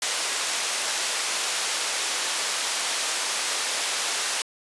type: band-pass noise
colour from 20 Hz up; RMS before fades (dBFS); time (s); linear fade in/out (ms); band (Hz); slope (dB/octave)
white; -27; 0.02-4.42; 2; 520 to 7800; 12
effects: resampled to 24000 Hz